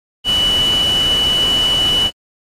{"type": "tone in noise", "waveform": "sine", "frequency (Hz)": 2960, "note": "F#7", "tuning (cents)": 0, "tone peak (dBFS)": -12, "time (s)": [0.24, 2.11], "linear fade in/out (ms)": 50, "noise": "pink", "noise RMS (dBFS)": -25, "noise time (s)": [0.24, 2.11], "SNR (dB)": 10, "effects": ["low-pass 11000 Hz 12 dB/octave", "AAC 48 kbps"]}